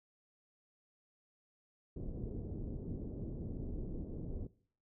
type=low-pass noise; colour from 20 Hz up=pink; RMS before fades=-42 dBFS; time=1.96-4.47 s; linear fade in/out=5 ms; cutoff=410 Hz; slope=24 dB/octave; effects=noise-tail reverb RT60 0.5 s tail -19 dB re dry